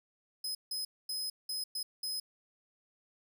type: tone bursts at uneven times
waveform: sawtooth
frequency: 5070 Hz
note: D#8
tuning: 32 cents sharp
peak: -32 dBFS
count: 6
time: 0.44-0.55 / 0.71-0.85 / 1.09-1.3 / 1.49-1.64 / 1.75-1.83 / 2.03-2.2 s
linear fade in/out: 5 ms
effects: none